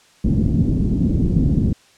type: low-pass noise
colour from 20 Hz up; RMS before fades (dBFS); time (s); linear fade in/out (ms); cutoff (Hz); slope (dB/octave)
white; -17; 0.24-1.73; 5; 250; 24
effects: white hiss -52 dBFS RMS until 1.97 s + low-pass 7000 Hz 12 dB/octave